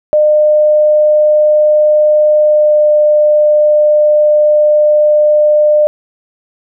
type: tone with pitch glide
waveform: sine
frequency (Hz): 605 to 601.2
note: D#5 to D5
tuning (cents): -49 to +40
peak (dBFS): -5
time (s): 0.13-5.87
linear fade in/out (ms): 0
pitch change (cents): -11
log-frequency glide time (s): 2.4-2.88
effects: none